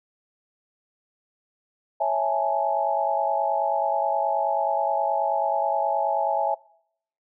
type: chord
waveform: sine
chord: A major seventh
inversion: first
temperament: equal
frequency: 554.4 / 659.3 / 830.6 / 880 Hz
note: C#5 / E5 / G#5 / A5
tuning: 0 / 0 / 0 / 0 cents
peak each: -29 / -25 / -24 / -29 dBFS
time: 2-6.55 s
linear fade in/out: 10 ms
effects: noise-tail reverb RT60 0.7 s tail -24 dB re dry